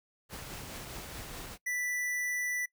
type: noise with tremolo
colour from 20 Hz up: pink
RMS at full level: -42 dBFS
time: 0.29-1.58 s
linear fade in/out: 50 ms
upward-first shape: triangle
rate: 4.8 Hz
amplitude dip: 30%
type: tone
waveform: square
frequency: 1975.5 Hz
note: B6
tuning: in tune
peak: -32 dBFS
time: 1.66-2.66 s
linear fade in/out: 10 ms
effects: noise-tail reverb RT60 0.1 s tail -23 dB re dry